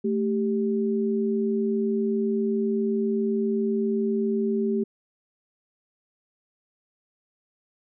sine tone pair together, 220 / 392.4 Hz, A3 / G4, 0 / +2 cents, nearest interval minor seventh, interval 1002 cents, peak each -24 / -25 dBFS, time 0.04-4.84 s, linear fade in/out 10 ms, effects none

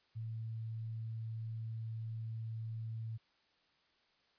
sine tone, 112.3 Hz, A2, 36 cents sharp, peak -39 dBFS, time 0.15-3.18 s, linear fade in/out 20 ms, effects white hiss -73 dBFS RMS until 4.38 s + resampled to 11025 Hz

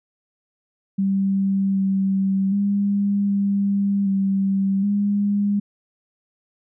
sine tone with pitch steps, 194.9 / 193.3 / 201.2 / 199.5 / 194.7 / 203.2 Hz, G3 / G3 / G3 / G3 / G3 / G#3, -10 / -24 / +45 / +31 / -12 / -38 cents, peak -17 dBFS, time 0.98-5.6 s, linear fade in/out 10 ms, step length 770 ms, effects none

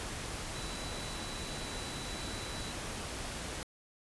sine tone in noise, 3951 Hz, B7, in tune, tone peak -47 dBFS, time 0.55-2.72 s, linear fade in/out 0 ms, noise pink, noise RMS -40 dBFS, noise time 0-3.63 s, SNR -10 dB, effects resampled to 24000 Hz

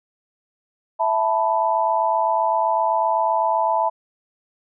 sine chord, E suspended fourth, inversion none, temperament equal, 659.3 / 880 / 987.8 Hz, E5 / A5 / B5, 0 / 0 / 0 cents, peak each -22 / -20 / -22 dBFS, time 0.99-3.9 s, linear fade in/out 20 ms, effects none

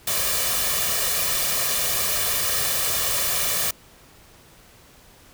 white noise with comb filter, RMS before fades -23 dBFS, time 0.07-3.71 s, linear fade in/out 5 ms, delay 1.7 ms, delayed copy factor +0.65, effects pink hiss -51 dBFS RMS until 5.33 s

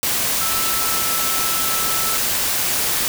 sine tone in noise, 1318.5 Hz, E6, in tune, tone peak -27 dBFS, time 0.41-2.17 s, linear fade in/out 0 ms, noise white, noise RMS -20 dBFS, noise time 0.03-3.08 s, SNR -10 dB, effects none

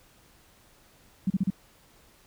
sine tone bursts, 190.6 Hz, G3, 48 cents flat, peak -21 dBFS, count 4, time 1.27-1.503 s, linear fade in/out 5 ms, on 32 ms, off 35 ms, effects pink hiss -59 dBFS RMS until 2.26 s

